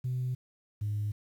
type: tone pair in turn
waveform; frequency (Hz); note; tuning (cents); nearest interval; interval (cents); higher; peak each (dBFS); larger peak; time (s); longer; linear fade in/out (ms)
sine; 126.8 / 104.38; B2 / G#2; +46 / +9; minor third; 337; first; -28; neither; 0.04-0.35 / 0.81-1.12; neither; 10
effects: tanh soft clip ceiling -26 dBFS + 10-bit